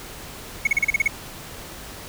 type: tone bursts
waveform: triangle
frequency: 2200 Hz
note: C#7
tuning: 14 cents flat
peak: -13 dBFS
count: 8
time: 0.65-1.078 s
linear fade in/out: 5 ms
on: 22 ms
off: 36 ms
effects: pink hiss -38 dBFS RMS until 2.08 s